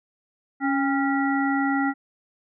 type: harmonic tone with a mistuned harmonic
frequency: 277.2 Hz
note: C#4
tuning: in tune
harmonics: 1 / 3 / 5 / 7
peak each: -22 / -27 / -29 / -30 dBFS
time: 0.6-1.94 s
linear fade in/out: 50 ms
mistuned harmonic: 3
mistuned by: -57 cents
effects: none